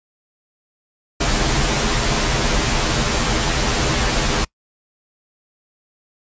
pink noise with comb filter, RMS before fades -18 dBFS, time 1.2-4.45 s, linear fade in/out 10 ms, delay 11 ms, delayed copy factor -0.9, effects noise-tail reverb RT60 0.1 s tail -25 dB re dry + resampled to 16000 Hz

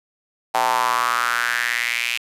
square tone with high-pass filter sweep, 59.4 Hz, A#1, 33 cents sharp, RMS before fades -21 dBFS, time 0.54-2.18 s, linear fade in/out 10 ms, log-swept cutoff 800 to 2600 Hz, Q 4.6, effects resampled to 32000 Hz + 7-bit

